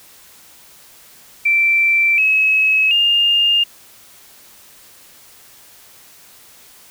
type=tone with pitch steps; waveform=sine; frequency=2342 / 2569 / 2817 Hz; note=D7 / E7 / F7; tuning=-5 / -45 / +14 cents; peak=-11 dBFS; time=1.45-3.64 s; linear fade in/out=10 ms; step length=730 ms; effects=white hiss -45 dBFS RMS until 6.9 s